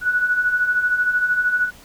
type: beating tone pair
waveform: sine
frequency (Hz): 1463 / 1476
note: F#6 / F#6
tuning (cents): -20 / -5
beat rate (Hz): 13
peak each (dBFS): -24 / -17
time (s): 0.01-1.71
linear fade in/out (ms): 50
effects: pink hiss -46 dBFS RMS until 1.84 s